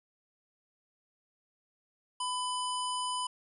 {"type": "harmonic tone", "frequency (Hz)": 1000, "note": "B5", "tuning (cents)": 21, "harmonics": [1, 3, 5, 7, 9, 10], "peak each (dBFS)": [-33, -38, -44, -50, -42, -47], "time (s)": [2.2, 3.27], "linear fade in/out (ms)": 5, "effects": []}